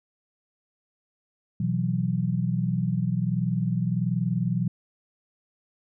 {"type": "chord", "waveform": "sine", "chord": "B suspended fourth", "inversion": "none", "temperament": "equal", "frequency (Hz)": [123.47, 164.81, 185], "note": ["B2", "E3", "F#3"], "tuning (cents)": [0, 0, 0], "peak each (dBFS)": -27, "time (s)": [1.6, 4.68], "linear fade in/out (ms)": 5, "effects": []}